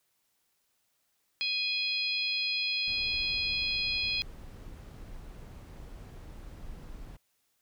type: harmonic tone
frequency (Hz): 830.6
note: G#5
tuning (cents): 0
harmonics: 3 / 4 / 5 / 6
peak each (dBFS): -32 / -35 / -33 / -38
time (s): 1.41-4.22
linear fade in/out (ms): 0
type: noise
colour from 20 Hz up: brown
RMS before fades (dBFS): -45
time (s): 2.87-7.17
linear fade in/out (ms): 10
effects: white hiss -75 dBFS RMS until 7.61 s